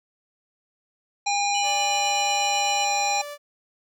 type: harmonic tone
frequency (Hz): 811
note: G#5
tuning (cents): -41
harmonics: 1 / 3 / 5 / 7 / 9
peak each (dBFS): -23 / -28 / -30 / -31 / -33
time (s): 1.26-3.22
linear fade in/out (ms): 10
type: tone with tremolo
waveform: triangle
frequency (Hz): 2960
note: F#7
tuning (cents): 0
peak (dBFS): -27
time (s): 1.54-2.85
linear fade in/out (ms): 10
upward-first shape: triangle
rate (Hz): 8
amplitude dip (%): 50
type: tone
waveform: sawtooth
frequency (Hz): 583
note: D5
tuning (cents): -13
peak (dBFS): -30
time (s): 1.62-3.38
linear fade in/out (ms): 50
effects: none